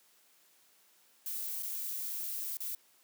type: noise with dropouts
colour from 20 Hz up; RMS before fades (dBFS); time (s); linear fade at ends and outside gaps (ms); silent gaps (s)
violet; -38; 1.26-2.75; 2; 1.625-1.63 / 2.571-2.603
effects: white hiss -66 dBFS RMS until 3.03 s + high-pass 200 Hz 12 dB/octave